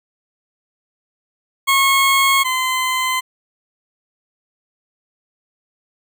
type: tone pair in turn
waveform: 20% pulse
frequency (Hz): 1090 / 1028.8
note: C#6 / C6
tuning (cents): -29 / -30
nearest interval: minor second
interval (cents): 101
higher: first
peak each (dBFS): -7 / -12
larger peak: first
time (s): 1.67-2.44 / 2.44-3.21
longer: neither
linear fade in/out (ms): 20
effects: none